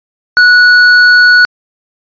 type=tone with tanh clipping; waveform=sine; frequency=1470 Hz; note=F#6; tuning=12 cents flat; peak=-4 dBFS; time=0.37-1.45 s; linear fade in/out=0 ms; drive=18 dB; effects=resampled to 11025 Hz